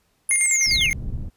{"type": "linear sweep", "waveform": "sine", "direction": "down", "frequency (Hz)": [10548, 2147], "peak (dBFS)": -18, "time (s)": [0.29, 0.9], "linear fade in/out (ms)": 2}
{"type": "tone with tremolo", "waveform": "square", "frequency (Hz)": 2127, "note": "C7", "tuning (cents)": 28, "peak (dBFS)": -20, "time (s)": [0.31, 0.93], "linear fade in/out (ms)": 0, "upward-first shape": "square", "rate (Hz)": 10, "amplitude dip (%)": 60}
{"type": "low-pass noise", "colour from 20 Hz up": "pink", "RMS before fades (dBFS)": -29, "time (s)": [0.66, 1.3], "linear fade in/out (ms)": 20, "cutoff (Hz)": 150, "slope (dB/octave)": 12}
{"effects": ["pink hiss -66 dBFS RMS until 1.36 s", "resampled to 32000 Hz"]}